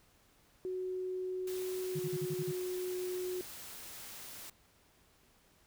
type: tone with pitch glide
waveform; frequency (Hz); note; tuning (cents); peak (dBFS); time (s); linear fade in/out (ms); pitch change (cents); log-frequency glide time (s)
sine; 370 to 364.7; F#4 to F#4; 0 to -25; -35; 0.65-3.41; 0; -25; 1.9-2.01
type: noise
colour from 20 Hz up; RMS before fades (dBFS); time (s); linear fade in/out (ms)
white; -48; 1.47-4.5; 5
type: tone bursts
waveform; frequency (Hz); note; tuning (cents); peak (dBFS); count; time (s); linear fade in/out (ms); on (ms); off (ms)
sine; 153.2; D#3; -27; -35; 7; 1.95-2.518; 10; 46; 41
effects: pink hiss -67 dBFS RMS until 5.66 s